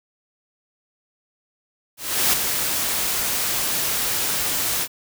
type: noise with ADSR envelope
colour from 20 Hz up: white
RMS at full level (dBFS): -17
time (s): 1.97-4.88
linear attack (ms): 360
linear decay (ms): 10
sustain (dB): -6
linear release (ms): 54
effects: none